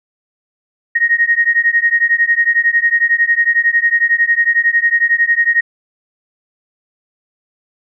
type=beating tone pair; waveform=sine; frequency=1864.7 / 1875.7 Hz; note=A#6 / A#6; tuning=0 / +10 cents; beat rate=11 Hz; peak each=-13 dBFS; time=0.95-5.61 s; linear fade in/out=10 ms; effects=none